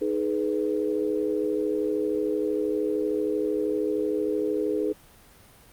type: chord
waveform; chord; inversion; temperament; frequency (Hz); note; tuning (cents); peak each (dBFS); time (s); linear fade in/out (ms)
sine; G# minor; second; equal with one note detuned; 311.1 / 420.9 / 493.9; D#4 / G#4 / B4; 0 / +23 / 0; -28 / -26 / -30; 0.01-4.93; 10
effects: pink hiss -53 dBFS RMS until 5.72 s + Opus 32 kbps